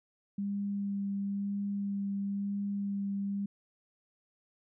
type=tone with vibrato; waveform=sine; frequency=200 Hz; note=G3; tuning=35 cents sharp; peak=-31 dBFS; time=0.38-3.46 s; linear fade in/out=5 ms; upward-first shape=sine; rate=1 Hz; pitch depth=11 cents each way; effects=none